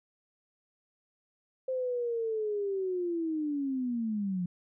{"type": "linear sweep", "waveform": "sine", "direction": "down", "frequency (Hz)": [523.3, 173.3], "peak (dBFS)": -29, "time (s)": [1.68, 4.46], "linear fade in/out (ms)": 5, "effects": []}